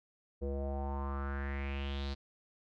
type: tone with low-pass filter sweep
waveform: square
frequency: 69.3 Hz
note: C#2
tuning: in tune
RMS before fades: -37 dBFS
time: 0.41-2.15 s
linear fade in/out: 20 ms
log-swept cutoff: 460 to 4400 Hz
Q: 4.8
effects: none